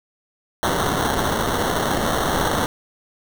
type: noise with sample-and-hold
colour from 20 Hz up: violet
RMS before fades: -21 dBFS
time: 0.63-2.66 s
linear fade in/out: 0 ms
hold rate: 2450 Hz
effects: none